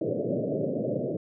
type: band-pass noise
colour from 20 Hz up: white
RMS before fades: -29 dBFS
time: 0.01-1.17 s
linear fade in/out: 5 ms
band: 110 to 620 Hz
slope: 96 dB/octave
effects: none